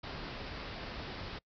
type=low-pass noise; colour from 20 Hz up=pink; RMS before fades=-43 dBFS; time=0.03-1.39 s; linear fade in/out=10 ms; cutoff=5200 Hz; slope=96 dB/octave; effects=noise-tail reverb RT60 0.1 s tail -25 dB re dry